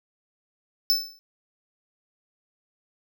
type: tone with exponential decay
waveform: square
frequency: 5274 Hz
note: E8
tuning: in tune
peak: -16 dBFS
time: 0.9-1.19 s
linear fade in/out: 0 ms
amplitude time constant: 63 ms
effects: none